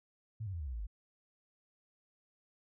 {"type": "tone with pitch steps", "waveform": "sine", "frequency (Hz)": [110, 96.32, 84.33, 73.84, 64.66, 56.61, 49.57], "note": ["A2", "G2", "E2", "D2", "C2", "A1", "G1"], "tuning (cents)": [0, -30, 40, 10, -20, 50, 20], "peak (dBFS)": -37, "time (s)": [0.4, 0.869], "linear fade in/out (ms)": 10, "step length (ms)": 67, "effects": []}